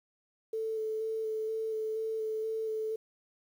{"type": "tone with vibrato", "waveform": "sine", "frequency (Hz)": 440, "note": "A4", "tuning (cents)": 0, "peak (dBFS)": -31, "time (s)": [0.53, 2.96], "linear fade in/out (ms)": 5, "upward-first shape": "square", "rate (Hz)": 2.1, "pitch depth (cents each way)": 12, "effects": ["10-bit"]}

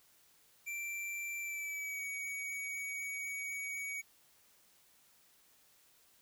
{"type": "tone with pitch glide", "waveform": "square", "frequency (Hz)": [2349, 2252], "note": ["D7", "C#7"], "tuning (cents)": [0, 27], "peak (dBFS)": -39, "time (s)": [0.66, 4.02], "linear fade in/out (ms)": 20, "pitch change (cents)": -73, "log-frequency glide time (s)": [1.41, 2.04], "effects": ["white hiss -67 dBFS RMS until 6.21 s"]}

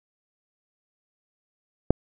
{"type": "click", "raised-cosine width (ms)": 2, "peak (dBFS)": -3, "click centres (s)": 1.906, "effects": []}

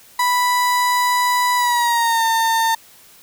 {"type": "tone with pitch glide", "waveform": "35% pulse", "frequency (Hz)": [987, 905.1], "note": ["B5", "A5"], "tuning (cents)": [-1, 49], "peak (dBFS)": -13, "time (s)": [0.19, 2.75], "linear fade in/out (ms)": 5, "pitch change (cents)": -150, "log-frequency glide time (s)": [1.56, 2.24], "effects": ["white hiss -47 dBFS RMS until 3.22 s"]}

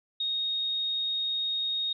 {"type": "tone", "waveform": "sine", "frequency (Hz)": 3729, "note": "A#7", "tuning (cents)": 0, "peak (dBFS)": -27, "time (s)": [0.2, 1.93], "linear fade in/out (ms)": 5, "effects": []}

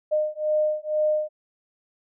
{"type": "beating tone pair", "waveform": "sine", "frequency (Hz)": [610, 612.1], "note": ["D#5", "D#5"], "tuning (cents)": [-34, -28], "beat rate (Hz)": 2.1, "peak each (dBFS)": -24, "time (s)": [0.11, 1.29], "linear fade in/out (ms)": 20, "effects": []}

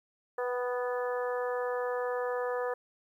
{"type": "harmonic tone with a mistuned harmonic", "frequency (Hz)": 246.9, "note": "B3", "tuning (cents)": 0, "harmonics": [2, 3, 4, 5, 6, 7], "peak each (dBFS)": [-31, -40, -40, -41, -47, -42], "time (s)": [0.38, 2.74], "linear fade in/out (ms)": 5, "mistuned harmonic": 3, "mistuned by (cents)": 21, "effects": ["11-bit"]}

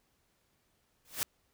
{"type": "noise with exponential growth", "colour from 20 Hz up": "white", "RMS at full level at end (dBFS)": -29, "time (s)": [1.05, 1.23], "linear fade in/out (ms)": 0, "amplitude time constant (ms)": 39, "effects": ["pink hiss -74 dBFS RMS until 1.53 s"]}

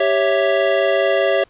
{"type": "chord", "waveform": "square", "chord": "C# diminished", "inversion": "second", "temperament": "equal", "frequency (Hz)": [392, 554.4, 659.3], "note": ["G4", "C#5", "E5"], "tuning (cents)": [0, 0, 0], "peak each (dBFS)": [-21, -18, -19], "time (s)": [0, 1.44], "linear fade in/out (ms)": 5, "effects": ["pink hiss -54 dBFS RMS until 1.49 s", "resampled to 8000 Hz"]}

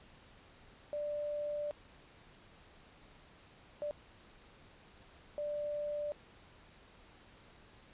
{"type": "tone bursts at uneven times", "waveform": "sine", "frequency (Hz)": 590, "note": "D5", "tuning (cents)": 8, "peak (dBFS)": -35, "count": 3, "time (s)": [[0.93, 1.71], [3.82, 3.91], [5.38, 6.12]], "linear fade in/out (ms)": 0, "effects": ["pink hiss -60 dBFS RMS until 7.93 s", "resampled to 8000 Hz"]}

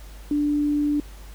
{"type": "tone", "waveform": "sine", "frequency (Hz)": 293.5, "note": "D4", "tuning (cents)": -1, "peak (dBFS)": -19, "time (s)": [0.31, 1], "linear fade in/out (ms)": 2, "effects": ["added 50 Hz sine -39 dBFS peak until 1.34 s", "pink hiss -49 dBFS RMS until 1.34 s"]}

